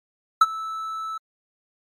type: tone with ADSR envelope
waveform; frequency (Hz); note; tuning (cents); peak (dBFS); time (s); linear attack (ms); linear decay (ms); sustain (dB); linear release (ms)
triangle; 1312; E6; -9; -6; 0.41-1.18; 6; 36; -20; 8
effects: MP3 64 kbps